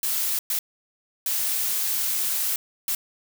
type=noise bursts at uneven times; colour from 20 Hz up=blue; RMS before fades=-25 dBFS; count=4; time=0.03-0.39 / 0.5-0.59 / 1.26-2.56 / 2.88-2.95 s; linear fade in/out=2 ms; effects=none